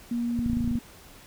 sine tone, 237.2 Hz, A#3, 30 cents sharp, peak -25 dBFS, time 0.11-0.79 s, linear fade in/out 5 ms
clicks, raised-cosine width 5 ms, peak -18 dBFS, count 10, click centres 0.391 / 0.462 / 0.499 / 0.532 / 0.57 / 0.607 / 0.644 / 0.677 / 0.712 / 0.755 s
effects pink hiss -50 dBFS RMS until 1.26 s

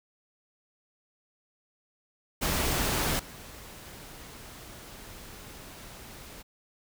pink noise with level steps, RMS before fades -28 / -46 dBFS, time 2.41-6.43 s, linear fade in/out 20 ms, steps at 3.19 s, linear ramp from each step 5 ms, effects none

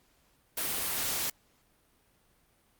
white noise, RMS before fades -32 dBFS, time 0.57-1.3 s, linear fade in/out 5 ms, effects pink hiss -68 dBFS RMS until 2.79 s + Opus 48 kbps

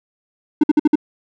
triangle tone bursts, 300.8 Hz, D4, 42 cents sharp, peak -6 dBFS, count 5, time 0.61-0.956 s, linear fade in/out 5 ms, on 26 ms, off 54 ms, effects none

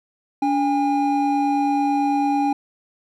triangle tone pair together, 286.7 / 811 Hz, D4 / G#5, -42 / -41 cents, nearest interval octave + tritone, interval 1801 cents, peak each -18 / -18 dBFS, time 0.42-2.53 s, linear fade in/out 5 ms, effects none

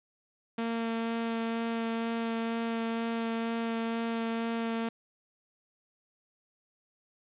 sawtooth tone with vibrato, 228.9 Hz, A#3, 31 cents flat, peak -26 dBFS, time 0.58-4.89 s, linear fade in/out 5 ms, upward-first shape sine, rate 2.1 Hz, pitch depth 9 cents each way, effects resampled to 8000 Hz + 9-bit

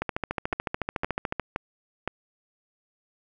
two click trains, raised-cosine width 0.5 ms, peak -12 / -12 dBFS, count 20 / 4, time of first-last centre 0.02-1.397 / 0.53-2.076 s, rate 13.8 / 1.94 Hz, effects none

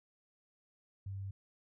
sine tone, 97.6 Hz, G2, 7 cents flat, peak -39 dBFS, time 1.06-1.31 s, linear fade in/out 5 ms, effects none

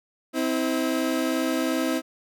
30% pulse tone pair together, 260 / 322.6 Hz, C4 / E4, -11 / -37 cents, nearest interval major third, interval 374 cents, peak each -23 dBFS, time 0.33-2.02 s, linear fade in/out 50 ms, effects none

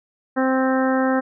harmonic tone, 261.8 Hz, C4, 1 cent sharp, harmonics 1 / 2 / 3 / 4 / 5 / 6 / 7, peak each -19 / -22 / -26 / -30 / -29 / -29 / -32 dBFS, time 0.36-1.21 s, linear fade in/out 20 ms, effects none

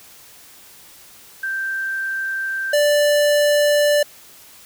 sine / square tone pair in turn, 1568 / 587.3 Hz, G6 / D5, 0 / 0 cents, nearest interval octave + perfect fourth, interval 1700 cents, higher first, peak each -21 / -14 dBFS, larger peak second, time 1.43-2.73 / 2.73-4.03 s, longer neither, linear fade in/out 5 ms, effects white hiss -45 dBFS RMS until 4.65 s

